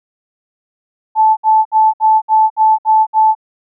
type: tone bursts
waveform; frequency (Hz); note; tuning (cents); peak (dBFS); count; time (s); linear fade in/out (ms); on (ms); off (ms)
sine; 873; A5; -14; -6; 8; 1.15-3.351; 50; 220; 63
effects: none